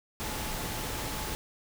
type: tone in noise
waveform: sine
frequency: 862 Hz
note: A5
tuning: 36 cents flat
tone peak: -45 dBFS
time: 0.2-1.35 s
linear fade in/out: 0 ms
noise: pink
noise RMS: -35 dBFS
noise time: 0.2-1.35 s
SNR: -13 dB
effects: none